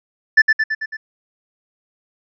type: tone with echo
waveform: triangle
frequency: 1756 Hz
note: A6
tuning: 4 cents flat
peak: -4 dBFS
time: 0.37-0.42 s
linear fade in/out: 10 ms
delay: 110 ms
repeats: 5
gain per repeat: -4 dB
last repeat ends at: 0.97 s
effects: resampled to 16000 Hz